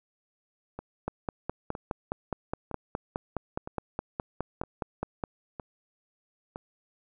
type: two click trains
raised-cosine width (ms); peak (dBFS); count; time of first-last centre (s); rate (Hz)
1; -16 / -23; 21 / 7; 1.08-5.238 / 0.79-6.559; 4.81 / 1.04
effects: none